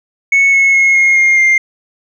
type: tone with pitch steps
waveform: sine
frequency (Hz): 2207 / 2187 / 2167 / 2147 / 2127 / 2107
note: C#7 / C#7 / C#7 / C7 / C7 / C7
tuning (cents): -8 / -24 / -40 / +44 / +28 / +12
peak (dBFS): -4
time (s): 0.32-1.58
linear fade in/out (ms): 5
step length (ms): 210
effects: tanh soft clip ceiling -5 dBFS